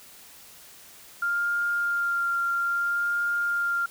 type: tone with vibrato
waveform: sine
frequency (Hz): 1396.9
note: F6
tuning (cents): 0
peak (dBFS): -23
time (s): 1.22-3.86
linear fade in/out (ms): 5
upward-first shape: sine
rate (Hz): 0.61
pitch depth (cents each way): 13
effects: white hiss -49 dBFS RMS until 3.9 s